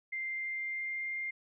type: tone with pitch glide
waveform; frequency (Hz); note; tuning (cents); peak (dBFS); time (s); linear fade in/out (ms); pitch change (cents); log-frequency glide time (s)
sine; 2093 to 2110; C7 to C7; 0 to +14; -34; 0.12-1.31; 10; +14; 0.25-1.2
effects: none